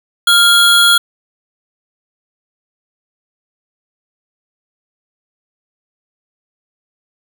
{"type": "tone pair together", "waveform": "square", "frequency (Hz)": [1396.9, 3322], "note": ["F6", "G#7"], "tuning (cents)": [0, 0], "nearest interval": "octave + minor third", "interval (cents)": 1500, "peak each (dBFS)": -10, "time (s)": [0.27, 0.98], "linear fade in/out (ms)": 5, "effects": []}